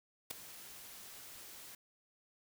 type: noise with ADSR envelope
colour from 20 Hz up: white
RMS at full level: -36 dBFS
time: 0.3-1.75 s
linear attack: 11 ms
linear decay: 4 ms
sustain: -16 dB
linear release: 3 ms
effects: none